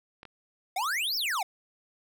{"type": "clicks", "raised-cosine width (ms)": 0.3, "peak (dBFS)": -29, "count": 2, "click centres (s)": [0.231, 0.253]}
{"type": "exponential two-way sweep", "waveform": "square", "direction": "up then down", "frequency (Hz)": [698.5, 5588, 698.5], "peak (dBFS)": -28, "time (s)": [0.76, 1.43], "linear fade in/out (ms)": 5, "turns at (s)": 1.16}
{"effects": []}